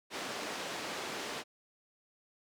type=band-pass noise; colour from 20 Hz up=pink; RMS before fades=-40 dBFS; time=0.1-1.44 s; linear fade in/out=50 ms; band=320 to 5900 Hz; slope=12 dB/octave; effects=none